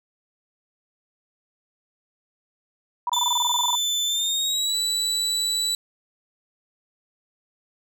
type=tone bursts; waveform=sine; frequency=971 Hz; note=B5; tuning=30 cents flat; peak=-21 dBFS; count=15; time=3.07-3.753 s; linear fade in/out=2 ms; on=25 ms; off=22 ms
type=tone with pitch glide; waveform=30% pulse; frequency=3520 to 3951 Hz; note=A7 to B7; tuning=0 to 0 cents; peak=-19 dBFS; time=3.13-5.75 s; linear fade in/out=2 ms; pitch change=+200 cents; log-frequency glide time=4.05-4.75 s
effects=none